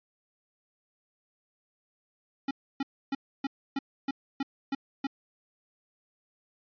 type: tone bursts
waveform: square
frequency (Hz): 273.8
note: C#4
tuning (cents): -21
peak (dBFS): -28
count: 9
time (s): 2.48-5.07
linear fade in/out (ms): 5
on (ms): 30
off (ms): 290
effects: resampled to 11025 Hz